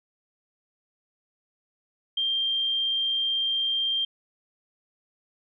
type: tone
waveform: sine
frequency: 3179 Hz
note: G7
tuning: 24 cents sharp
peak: -23 dBFS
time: 2.17-4.05 s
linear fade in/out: 5 ms
effects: none